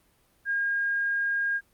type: tone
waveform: sine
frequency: 1620 Hz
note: G#6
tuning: 43 cents flat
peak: -24 dBFS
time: 0.45-1.61 s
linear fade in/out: 50 ms
effects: pink hiss -65 dBFS RMS until 1.73 s + Opus 32 kbps